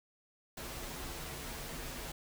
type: noise with comb filter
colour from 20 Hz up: pink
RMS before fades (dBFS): -43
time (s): 0.57-2.12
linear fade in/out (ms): 5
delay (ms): 10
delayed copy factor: -0.6
effects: none